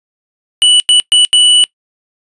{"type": "tone bursts at uneven times", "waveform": "square", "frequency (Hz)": 2960, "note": "F#7", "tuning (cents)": 0, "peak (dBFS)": -5, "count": 4, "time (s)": [[0.62, 0.8], [0.89, 1], [1.12, 1.25], [1.33, 1.64]], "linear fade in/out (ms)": 0, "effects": ["noise-tail reverb RT60 0.1 s tail -22 dB re dry", "resampled to 24000 Hz"]}